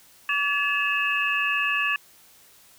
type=tone cluster; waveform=sine; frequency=1149 / 1711 / 2594 / 2787 Hz; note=D6 / A6 / E7 / F7; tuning=-38 / -49 / -28 / -4 cents; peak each=-29 / -26 / -25 / -30 dBFS; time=0.29-1.96 s; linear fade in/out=2 ms; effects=white hiss -54 dBFS RMS until 2.78 s